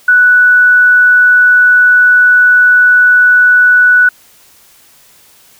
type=tone; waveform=sine; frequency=1480 Hz; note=F#6; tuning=in tune; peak=-3 dBFS; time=0.08-4.09 s; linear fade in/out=5 ms; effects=white hiss -44 dBFS RMS until 5.59 s